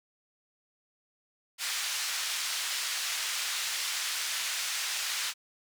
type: band-pass noise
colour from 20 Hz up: white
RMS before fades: -33 dBFS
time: 1.58-5.34 s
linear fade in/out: 50 ms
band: 1400 to 6400 Hz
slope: 12 dB/octave
effects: none